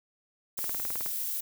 violet noise, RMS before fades -33 dBFS, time 0.57-1.41 s, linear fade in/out 10 ms
click train, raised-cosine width 0.5 ms, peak -24 dBFS, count 10, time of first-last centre 0.59-1.061 s, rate 19.1 Hz
effects none

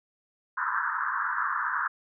white band-pass noise, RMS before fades -29 dBFS, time 0.57-1.88 s, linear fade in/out 10 ms, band 950 to 1700 Hz, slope 96 dB/octave, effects none

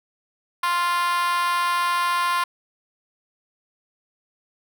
5% pulse tone with high-pass filter, 349.2 Hz, F4, in tune, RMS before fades -22 dBFS, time 0.63-2.44 s, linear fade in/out 5 ms, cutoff 1100 Hz, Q 8, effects none

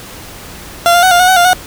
30% pulse tone with pitch steps, 689 / 700 / 746 / 702 / 730 / 751 / 700 / 732 Hz, F5 / F5 / F#5 / F5 / F#5 / F#5 / F5 / F#5, -24 / +4 / +14 / +9 / -24 / +26 / +4 / -19 cents, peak -3 dBFS, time 0.86-1.532 s, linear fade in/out 0 ms, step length 84 ms, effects pink hiss -31 dBFS RMS until 1.66 s

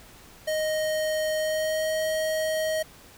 square tone with pitch glide, 622.3 to 629.9 Hz, D#5 to D#5, 0 to +21 cents, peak -25 dBFS, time 0.47-2.83 s, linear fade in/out 10 ms, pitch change +21 cents, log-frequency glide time 1.37-1.92 s, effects pink hiss -50 dBFS RMS until 3.17 s

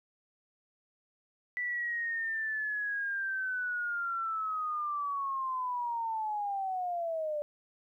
sine linear sweep, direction down, 1975.5 to 585 Hz, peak -31 dBFS, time 1.57-7.42 s, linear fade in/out 0 ms, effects 12-bit

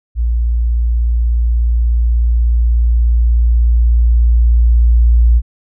sine tone with level ramp, 58.27 Hz, A#1, in tune, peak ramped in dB -11 to -5 dBFS, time 0.15-5.42 s, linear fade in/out 50 ms, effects none

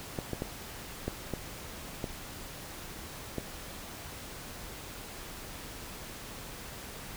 clicks, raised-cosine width 2 ms, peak -19 dBFS, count 7, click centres 0.188 / 0.333 / 0.421 / 1.08 / 1.337 / 2.042 / 3.383 s, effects pink hiss -44 dBFS RMS until 7.16 s

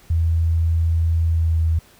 sine tone with pitch glide, 82.41 to 81.18 Hz, E2 to E2, 0 to -26 cents, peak -15 dBFS, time 0.1-1.79 s, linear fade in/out 5 ms, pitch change -26 cents, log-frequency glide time 1.27-1.62 s, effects pink hiss -51 dBFS RMS until 1.99 s

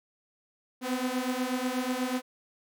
sawtooth beating tone pair, 249.1 / 257.3 Hz, B3 / C4, +15 / -29 cents, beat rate 8.2 Hz, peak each -28 / -27 dBFS, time 0.81-2.22 s, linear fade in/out 50 ms, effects none

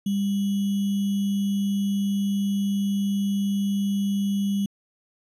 sine tone with sample-and-hold, 199.3 Hz, G3, 29 cents sharp, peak -21 dBFS, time 0.06-4.66 s, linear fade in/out 5 ms, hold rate 3150 Hz, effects resampled to 32000 Hz

